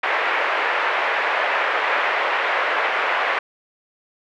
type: band-pass noise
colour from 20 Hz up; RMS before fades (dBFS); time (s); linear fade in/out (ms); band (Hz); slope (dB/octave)
white; -21; 0.03-3.39; 5; 480 to 2200; 24
effects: none